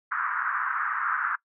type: band-pass noise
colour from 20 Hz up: white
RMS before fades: -28 dBFS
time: 0.11-1.36 s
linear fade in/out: 10 ms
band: 1100 to 1600 Hz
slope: 48 dB/octave
effects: noise-tail reverb RT60 0.1 s tail -21 dB re dry